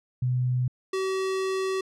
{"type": "tone pair in turn", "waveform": ["sine", "square"], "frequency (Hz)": [125.6, 380.9], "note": ["B2", "G4"], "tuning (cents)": [30, -50], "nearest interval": "octave + perfect fifth", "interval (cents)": 1920, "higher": "second", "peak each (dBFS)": [-22, -26], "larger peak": "first", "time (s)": [[0.22, 0.68], [0.93, 1.81]], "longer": "second", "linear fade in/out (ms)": 5, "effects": ["low-pass 8000 Hz 12 dB/octave"]}